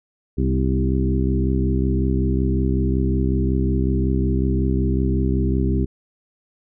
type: harmonic tone with a mistuned harmonic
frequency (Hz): 65.41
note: C2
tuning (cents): 0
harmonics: 1 / 2 / 3 / 4 / 5 / 6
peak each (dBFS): -20 / -23 / -25 / -26 / -27 / -28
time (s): 0.37-5.86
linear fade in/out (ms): 20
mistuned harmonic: 4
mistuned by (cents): -23
effects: none